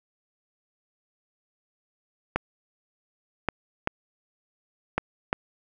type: clicks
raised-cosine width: 0.5 ms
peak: -8 dBFS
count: 5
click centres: 2.36 / 3.487 / 3.874 / 4.98 / 5.329 s
effects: none